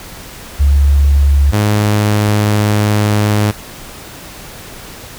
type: tone pair in turn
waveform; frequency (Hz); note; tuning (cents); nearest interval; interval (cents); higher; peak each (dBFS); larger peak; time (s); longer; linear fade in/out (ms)
sine / sawtooth; 70.6 / 104.84; C#2 / G#2; +32 / +17; perfect fifth; 685; second; -6; neither; 0.59-1.52 / 1.52-3.52; second; 20
effects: pink hiss -32 dBFS RMS until 5.18 s